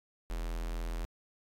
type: tone with notch filter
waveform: square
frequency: 41.73 Hz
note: E1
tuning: 22 cents sharp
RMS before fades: -36 dBFS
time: 0.3-1.05 s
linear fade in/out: 0 ms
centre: 140 Hz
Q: 0.9
effects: AAC 64 kbps